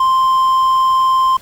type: tone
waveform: triangle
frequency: 1046.5 Hz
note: C6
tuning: in tune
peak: -8 dBFS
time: 0-1.37 s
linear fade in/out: 5 ms
effects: pink hiss -42 dBFS RMS until 1.41 s